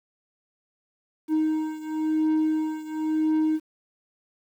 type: beating tone pair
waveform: triangle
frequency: 312 / 312.96 Hz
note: D#4 / D#4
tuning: +5 / +10 cents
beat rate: 0.96 Hz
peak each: -22 / -25 dBFS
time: 1.28-3.6 s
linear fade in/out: 50 ms
effects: 9-bit